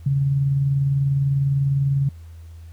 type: tone with tremolo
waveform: sine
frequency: 138.59 Hz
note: C#3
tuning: in tune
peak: -15 dBFS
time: 0.06-2.09 s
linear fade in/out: 5 ms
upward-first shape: sine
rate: 20 Hz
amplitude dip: 35%
effects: added 82 Hz sine -37 dBFS peak until 2.72 s + pink hiss -58 dBFS RMS until 2.72 s